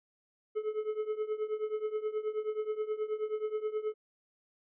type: tone with tremolo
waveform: triangle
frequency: 429.6 Hz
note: A4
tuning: 41 cents flat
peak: -26 dBFS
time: 0.55-3.94 s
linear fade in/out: 20 ms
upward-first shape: triangle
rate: 9.4 Hz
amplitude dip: 90%
effects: resampled to 8000 Hz